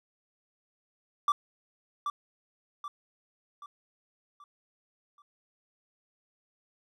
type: tone with echo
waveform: triangle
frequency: 1165 Hz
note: D6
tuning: 14 cents flat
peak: -20 dBFS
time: 1.28-1.32 s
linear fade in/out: 2 ms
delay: 780 ms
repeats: 5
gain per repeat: -7 dB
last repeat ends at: 5.22 s
effects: none